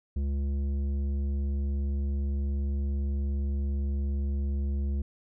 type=tone with tanh clipping; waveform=triangle; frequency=69.9 Hz; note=C#2; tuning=15 cents sharp; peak=-28 dBFS; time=0.16-5.02 s; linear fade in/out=5 ms; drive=14 dB; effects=none